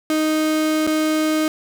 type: tone with dropouts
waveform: 35% pulse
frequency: 311.1 Hz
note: D#4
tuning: in tune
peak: -15 dBFS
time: 0.1-1.48 s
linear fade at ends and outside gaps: 1 ms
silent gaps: 0.868-0.874 s
effects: none